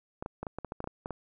clicks, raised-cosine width 1 ms, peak -22 dBFS, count 12, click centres 0.225 / 0.261 / 0.43 / 0.468 / 0.586 / 0.647 / 0.721 / 0.804 / 0.842 / 0.874 / 1.059 / 1.107 s, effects none

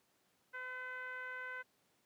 10% pulse tone with low-pass filter, 508 Hz, B4, 49 cents sharp, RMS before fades -45 dBFS, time 0.53-1.63 s, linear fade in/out 20 ms, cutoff 1700 Hz, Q 6.1, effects pink hiss -75 dBFS RMS until 2.05 s + high-pass 150 Hz 12 dB/octave

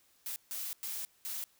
blue noise bursts at uneven times, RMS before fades -39 dBFS, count 4, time 0.26-0.36 / 0.51-0.73 / 0.83-1.05 / 1.25-1.44 s, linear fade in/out 0 ms, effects white hiss -68 dBFS RMS until 1.59 s

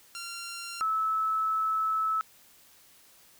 10% pulse / sine tone pair in turn, 1381 / 1303.4 Hz, F6 / E6, -20 / -20 cents, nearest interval minor second, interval 100 cents, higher first, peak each -29 / -25 dBFS, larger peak second, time 0.15-0.81 / 0.81-2.21 s, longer second, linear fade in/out 0 ms, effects white hiss -58 dBFS RMS until 3.39 s

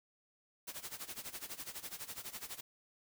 white noise with tremolo, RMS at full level -43 dBFS, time 0.67-2.61 s, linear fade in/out 10 ms, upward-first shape sine, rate 12 Hz, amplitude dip 85%, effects none

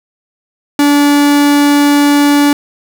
45% pulse tone, 288.7 Hz, D4, 30 cents flat, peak -6 dBFS, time 0.79-2.53 s, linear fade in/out 2 ms, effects none

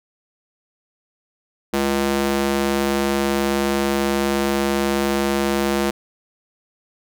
square tone with high-pass filter, 69.3 Hz, C#2, in tune, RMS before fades -20 dBFS, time 1.73-5.91 s, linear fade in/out 10 ms, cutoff 270 Hz, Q 1.2, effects none

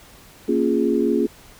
sine chord, Bb minor seventh, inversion none, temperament equal, 233.1 / 277.2 / 349.2 / 415.3 Hz, Bb3 / Db4 / F4 / Ab4, 0 / 0 / 0 / 0 cents, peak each -22 dBFS, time 0.48-1.27 s, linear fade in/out 10 ms, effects pink hiss -47 dBFS RMS until 1.59 s

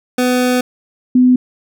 25% pulse / sine tone pair in turn, 250 / 251.6 Hz, B3 / B3, +21 / +32 cents, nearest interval unison, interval 11 cents, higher second, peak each -8 / -6 dBFS, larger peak second, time 0.18-0.61 / 1.15-1.36 s, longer first, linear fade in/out 5 ms, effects none

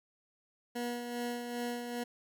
20% pulse tone with tremolo, 240.7 Hz, B3, 44 cents flat, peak -29 dBFS, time 0.75-2.04 s, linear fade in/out 10 ms, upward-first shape sine, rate 2.5 Hz, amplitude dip 45%, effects none

